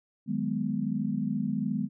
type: chord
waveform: sine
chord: G# minor seventh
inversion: second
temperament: equal with one note detuned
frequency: 153.51 / 185 / 207.7 / 246.9 Hz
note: D#3 / F#3 / G#3 / B3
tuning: -23 / 0 / 0 / 0 cents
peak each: -35 / -35 / -30 / -32 dBFS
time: 0.26-1.89 s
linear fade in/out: 50 ms
effects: none